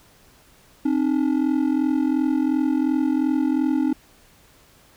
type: ring-modulated tone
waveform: triangle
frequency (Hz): 285.5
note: D4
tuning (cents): -49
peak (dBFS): -13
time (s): 0.85-3.93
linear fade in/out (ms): 5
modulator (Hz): 21.4
effects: pink hiss -54 dBFS RMS until 4.96 s